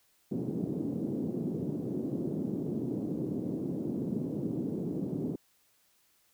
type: band-pass noise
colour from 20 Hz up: white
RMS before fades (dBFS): -34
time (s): 0.31-5.36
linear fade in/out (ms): 5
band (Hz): 140 to 340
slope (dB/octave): 24
effects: white hiss -69 dBFS RMS until 6.33 s